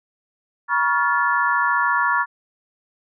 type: tone cluster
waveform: sine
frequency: 961 / 1115 / 1399 / 1733 Hz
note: B5 / C#6 / F6 / A6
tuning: -48 / +10 / +3 / -27 cents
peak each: -22 dBFS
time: 0.68-2.26 s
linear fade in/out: 50 ms
effects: none